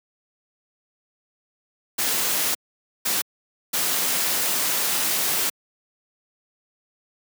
white noise bursts at uneven times, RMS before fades -23 dBFS, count 3, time 1.98-2.55 / 3.05-3.22 / 3.73-5.5 s, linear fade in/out 10 ms, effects high-pass 150 Hz 12 dB/octave

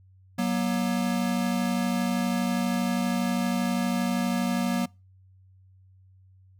square tone pair together, 186.5 / 239 Hz, F#3 / A#3, +14 / +43 cents, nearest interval major third, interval 429 cents, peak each -28 / -27 dBFS, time 0.38-4.86 s, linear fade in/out 10 ms, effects noise-tail reverb RT60 0.3 s tail -26 dB re dry + added 94 Hz sine -53 dBFS peak until 6.59 s

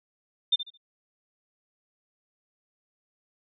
sine tone with echo, 3600 Hz, A7, 39 cents sharp, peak -18 dBFS, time 0.52-0.56 s, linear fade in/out 10 ms, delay 72 ms, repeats 3, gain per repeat -12 dB, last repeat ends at 0.776 s, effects none

